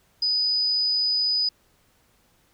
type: tone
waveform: sine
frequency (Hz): 4978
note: D#8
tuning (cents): 0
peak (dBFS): -20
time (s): 0.22-1.49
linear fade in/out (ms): 5
effects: pink hiss -63 dBFS RMS until 2.53 s